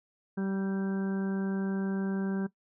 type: harmonic tone with a mistuned harmonic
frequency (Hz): 193.6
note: G3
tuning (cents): -21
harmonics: 1 / 2 / 3 / 4 / 5 / 6 / 7 / 8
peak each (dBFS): -29 / -37 / -48 / -49 / -50 / -56 / -52 / -46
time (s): 0.37-2.47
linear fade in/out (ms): 10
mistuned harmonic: 8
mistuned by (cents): +21
effects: noise-tail reverb RT60 0.1 s tail -17 dB re dry